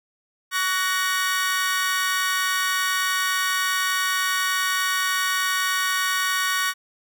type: chord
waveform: sawtooth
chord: F# major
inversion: second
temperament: equal with one note detuned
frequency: 1127.5 / 1480 / 1864.7 Hz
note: C#6 / F#6 / A#6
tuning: +29 / 0 / 0 cents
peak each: -22 dBFS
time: 0.51-6.74 s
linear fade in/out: 50 ms
effects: none